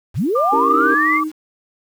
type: linear sweep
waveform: sine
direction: up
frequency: 59 to 2184 Hz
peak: -15 dBFS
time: 0.14-1.21 s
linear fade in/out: 50 ms
type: tone with pitch glide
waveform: sine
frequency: 1195 to 1155.6 Hz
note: D6 to D6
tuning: +30 to -28 cents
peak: -16 dBFS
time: 0.35-1.24 s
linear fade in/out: 10 ms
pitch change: -58 cents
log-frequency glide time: 0.75-1.08 s
type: chord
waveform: sine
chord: C# diminished seventh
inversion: none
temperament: equal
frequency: 277.2 / 329.6 / 392 / 466.2 Hz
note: C#4 / E4 / G4 / Bb4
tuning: 0 / 0 / 0 / 0 cents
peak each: -22 / -26 / -23 / -21 dBFS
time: 0.52-0.95 s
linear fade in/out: 10 ms
type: tone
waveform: sine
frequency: 311.1 Hz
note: D#4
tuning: in tune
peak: -20 dBFS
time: 0.68-1.32 s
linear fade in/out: 50 ms
effects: tanh soft clip ceiling 0 dBFS + 7-bit